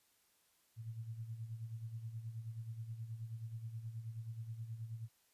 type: tone with tremolo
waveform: sine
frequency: 113.3 Hz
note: A#2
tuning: 49 cents flat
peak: -40 dBFS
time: 0.76-5.09 s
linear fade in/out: 50 ms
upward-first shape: sine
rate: 9.4 Hz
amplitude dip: 65%
effects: white hiss -74 dBFS RMS until 5.33 s + resampled to 32000 Hz